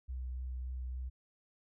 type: tone with vibrato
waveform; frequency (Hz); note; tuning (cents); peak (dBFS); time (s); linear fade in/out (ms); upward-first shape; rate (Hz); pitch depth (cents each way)
sine; 63.2; B1; +41; -37; 0.08-1.1; 20; triangle; 3.5; 17
effects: none